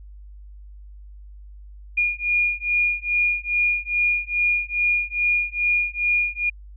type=beating tone pair; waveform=sine; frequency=2429 / 2431.4 Hz; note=D#7 / D#7; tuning=-42 / -41 cents; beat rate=2.4 Hz; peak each=-22 dBFS; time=1.97-6.5 s; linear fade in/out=10 ms; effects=added 50 Hz sine -39 dBFS peak until 6.76 s